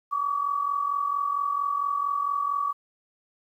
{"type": "tone pair together", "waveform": "sine", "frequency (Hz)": [1135, 1179.4], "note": ["C#6", "D6"], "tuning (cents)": [41, 7], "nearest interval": "minor second", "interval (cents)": 66, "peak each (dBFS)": [-25, -30], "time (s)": [0.11, 2.73], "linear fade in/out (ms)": 20, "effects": ["10-bit"]}